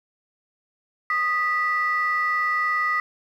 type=tone pair together; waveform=sine; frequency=1241 / 1962 Hz; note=D#6 / B6; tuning=-5 / -12 cents; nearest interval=minor sixth; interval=793 cents; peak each=-22 dBFS; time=1.1-3 s; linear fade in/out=2 ms; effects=tanh soft clip ceiling -14 dBFS + 9-bit